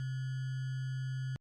sine tone with sample-and-hold, 130.81 Hz, C3, in tune, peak -34 dBFS, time 0-1.36 s, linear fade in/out 0 ms, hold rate 1575 Hz, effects low-pass 6000 Hz 12 dB/octave + Opus 48 kbps

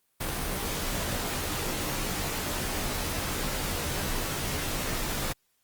pink noise with comb filter, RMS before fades -31 dBFS, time 0.2-5.33 s, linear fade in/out 10 ms, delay 18 ms, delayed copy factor -0.8, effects white hiss -72 dBFS RMS until 5.63 s + Opus 32 kbps

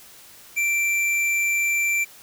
triangle tone with hard clipping, 2349 Hz, D7, in tune, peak -21 dBFS, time 0.56-2.05 s, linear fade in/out 20 ms, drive 15 dB, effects white hiss -47 dBFS RMS until 2.22 s

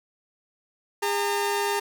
sawtooth tone pair together, 405.7 / 910.8 Hz, G#4 / A#5, -41 / -40 cents, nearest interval octave + major second, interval 1401 cents, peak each -22 / -23 dBFS, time 1.02-1.8 s, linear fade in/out 10 ms, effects none

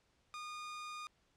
sawtooth tone, 1222 Hz, D#6, 32 cents flat, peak -40 dBFS, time 0.34-1.07 s, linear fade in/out 0 ms, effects pink hiss -75 dBFS RMS until 1.36 s + low-pass 7000 Hz 12 dB/octave

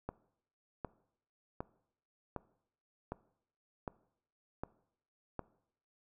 click train, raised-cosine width 1 ms, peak -24 dBFS, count 8, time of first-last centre 0.09-5.393 s, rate 1.32 Hz, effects noise-tail reverb RT60 0.7 s tail -20 dB re dry

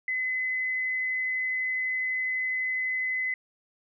sine tone, 2028 Hz, B6, 45 cents sharp, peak -26 dBFS, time 0.08-3.34 s, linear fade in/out 2 ms, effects none

